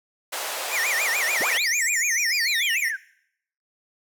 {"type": "band-pass noise", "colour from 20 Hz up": "pink", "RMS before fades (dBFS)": -30, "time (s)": [0.32, 1.58], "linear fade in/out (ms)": 10, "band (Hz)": [530, 16000], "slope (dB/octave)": 24}
{"type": "tone with vibrato", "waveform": "square", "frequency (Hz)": 2100, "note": "C7", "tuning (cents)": 6, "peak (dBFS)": -23, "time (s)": [0.7, 2.92], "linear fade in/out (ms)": 50, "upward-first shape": "sine", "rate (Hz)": 6.8, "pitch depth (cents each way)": 270}
{"type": "linear two-way sweep", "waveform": "sine", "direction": "up then down", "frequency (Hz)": [51.91, 7902, 1470], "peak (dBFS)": -25, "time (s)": [1.4, 2.97], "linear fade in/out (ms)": 20, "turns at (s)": 1.83}
{"effects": ["noise-tail reverb RT60 0.7 s tail -20 dB re dry"]}